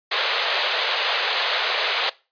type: band-pass noise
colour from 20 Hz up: white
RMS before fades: -23 dBFS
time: 0.11-2.1 s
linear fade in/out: 10 ms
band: 440 to 4300 Hz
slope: 48 dB/octave
effects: noise-tail reverb RT60 0.3 s tail -21 dB re dry + resampled to 11025 Hz